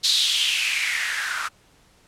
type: noise with band-pass filter sweep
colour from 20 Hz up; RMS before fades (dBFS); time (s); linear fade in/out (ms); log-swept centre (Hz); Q
blue; -23; 0.03-1.49; 20; 4200 to 1300; 5.1
effects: pink hiss -57 dBFS RMS until 2.07 s + low-pass 10000 Hz 12 dB/octave